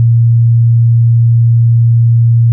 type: tone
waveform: sine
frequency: 116.54 Hz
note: A#2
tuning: in tune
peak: -4 dBFS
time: 0-2.52 s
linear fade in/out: 0 ms
effects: none